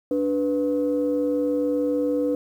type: tone pair together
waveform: sine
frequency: 291.6 / 493.9 Hz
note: D4 / B4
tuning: -12 / 0 cents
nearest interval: major sixth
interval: 912 cents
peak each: -22 dBFS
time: 0.11-2.35 s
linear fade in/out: 2 ms
effects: tanh soft clip ceiling -14 dBFS + 9-bit